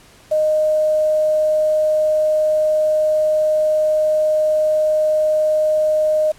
sine tone with quantisation, 617 Hz, D#5, 15 cents flat, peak -13 dBFS, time 0.31-6.32 s, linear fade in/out 10 ms, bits 6, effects pink hiss -47 dBFS RMS until 6.38 s + low-pass 11000 Hz 12 dB/octave

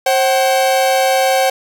45% pulse tone pair together, 533 / 758.6 Hz, C5 / F#5, +32 / +43 cents, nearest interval tritone, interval 611 cents, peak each -14 dBFS, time 0.06-1.5 s, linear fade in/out 5 ms, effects none

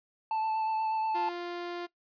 triangle tone with vibrato, 879 Hz, A5, 2 cents flat, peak -26 dBFS, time 0.31-1.29 s, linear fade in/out 2 ms, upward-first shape sine, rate 8.3 Hz, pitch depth 14 cents each way
sawtooth tone, 349.2 Hz, F4, in tune, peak -31 dBFS, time 1.14-1.87 s, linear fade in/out 20 ms
effects noise-tail reverb RT60 0.1 s tail -18 dB re dry + resampled to 11025 Hz

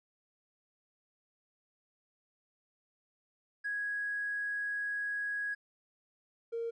triangle tone pair in turn, 1660 / 462.7 Hz, G#6 / A#4, -1 / -13 cents, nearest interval octave + minor seventh, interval 2212 cents, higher first, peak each -29 / -30 dBFS, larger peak first, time 3.64-5.55 / 6.52-6.71 s, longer first, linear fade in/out 20 ms, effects tanh soft clip ceiling -31 dBFS + resampled to 24000 Hz

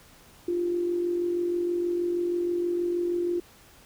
sine tone with amplitude modulation, 349.2 Hz, F4, in tune, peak -22 dBFS, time 0.48-3.4 s, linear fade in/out 5 ms, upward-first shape sine, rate 46.3 Hz, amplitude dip 45%, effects pink hiss -54 dBFS RMS until 3.85 s

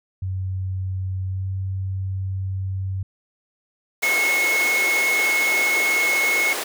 sine tone with pitch glide, 94 to 95.31 Hz, F#2 to G2, +28 to -48 cents, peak -23 dBFS, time 0.22-3.03 s, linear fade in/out 5 ms, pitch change +24 cents, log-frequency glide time 1.27-1.47 s
pink high-pass noise, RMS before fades -27 dBFS, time 4.02-6.64 s, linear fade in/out 10 ms, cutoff 350 Hz, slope 24 dB/octave
triangle tone, 2181 Hz, C#7, 29 cents flat, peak -16 dBFS, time 4.03-6.53 s, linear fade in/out 2 ms
effects none

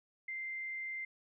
sine tone, 2088 Hz, C7, 4 cents flat, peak -38 dBFS, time 0.28-1.05 s, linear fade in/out 5 ms, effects none

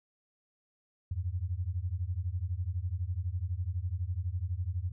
sine beating tone pair, 84 / 96 Hz, E2 / G2, +33 / -36 cents, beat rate 12 Hz, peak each -34 / -34 dBFS, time 1.11-4.92 s, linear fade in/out 5 ms, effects none

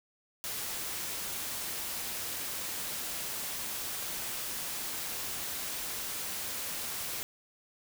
white noise, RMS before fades -37 dBFS, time 0.44-7.23 s, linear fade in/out 0 ms, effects none

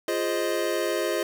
square chord, F minor seventh, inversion none, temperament equal with one note detuned, 347.2 / 415.3 / 523.3 / 622.3 Hz, F4 / Ab4 / C5 / Eb5, -10 / 0 / 0 / 0 cents, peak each -30 / -31 / -32 / -30 dBFS, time 0.08-1.23 s, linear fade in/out 2 ms, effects 8-bit

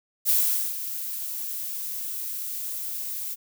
violet noise with ADSR envelope, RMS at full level -20 dBFS, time 0.25-3.36 s, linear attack 41 ms, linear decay 450 ms, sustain -12 dB, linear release 31 ms, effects none

